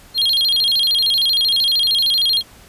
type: tone with vibrato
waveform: triangle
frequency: 3697 Hz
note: A#7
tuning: 15 cents flat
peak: -12 dBFS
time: 0.14-2.43 s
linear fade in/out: 50 ms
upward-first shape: square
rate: 13 Hz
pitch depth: 220 cents each way
effects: pink hiss -45 dBFS RMS until 2.68 s + resampled to 32000 Hz